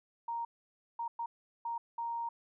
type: tone bursts at uneven times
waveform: sine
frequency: 932.3 Hz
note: A#5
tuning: in tune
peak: -34 dBFS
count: 5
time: 0.28-0.45 / 0.99-1.08 / 1.19-1.26 / 1.65-1.78 / 1.98-2.29 s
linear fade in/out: 5 ms
effects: none